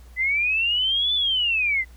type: linear two-way sweep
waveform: sine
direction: up then down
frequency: 2000 to 3520 to 2000 Hz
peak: -19 dBFS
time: 0.16-1.85 s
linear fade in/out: 50 ms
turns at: 1.14 s
effects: added 60 Hz sine -43 dBFS peak until 1.96 s + pink hiss -56 dBFS RMS until 1.96 s